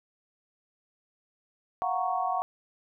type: chord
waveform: sine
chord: Gb major seventh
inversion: third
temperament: equal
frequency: 698.5 / 740 / 932.3 / 1108.7 Hz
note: F5 / Gb5 / Bb5 / Db6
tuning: 0 / 0 / 0 / 0 cents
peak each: -33 / -29 / -35 / -32 dBFS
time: 1.82-2.42 s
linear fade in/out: 0 ms
effects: none